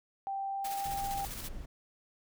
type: tone with pitch glide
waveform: sine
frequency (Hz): 784 to 792.2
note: G5 to G5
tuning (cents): 0 to +18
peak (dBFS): -33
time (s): 0.27-1.25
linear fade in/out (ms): 0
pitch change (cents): +18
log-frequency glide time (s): 0.5-0.74
type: noise with tremolo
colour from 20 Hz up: white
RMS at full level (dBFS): -42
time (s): 0.64-1.49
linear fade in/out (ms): 10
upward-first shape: square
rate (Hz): 15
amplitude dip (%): 40
type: noise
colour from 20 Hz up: brown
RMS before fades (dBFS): -43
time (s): 0.85-1.66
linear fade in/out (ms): 10
effects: none